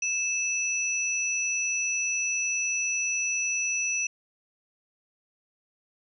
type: tone pair together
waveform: sine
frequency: 2626 / 5895 Hz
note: E7 / F#8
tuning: -7 / -7 cents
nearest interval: octave + major second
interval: 1400 cents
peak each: -28 dBFS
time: 0.02-4.07 s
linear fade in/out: 5 ms
effects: none